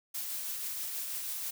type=noise with tremolo; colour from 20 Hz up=blue; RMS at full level=-36 dBFS; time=0.14-1.51 s; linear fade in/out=10 ms; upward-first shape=triangle; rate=6.2 Hz; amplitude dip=30%; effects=none